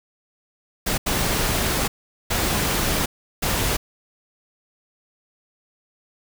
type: noise bursts at uneven times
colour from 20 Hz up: pink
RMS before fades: -22 dBFS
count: 4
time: 0.86-0.98 / 1.06-1.88 / 2.3-3.06 / 3.42-3.77 s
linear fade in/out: 10 ms
effects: none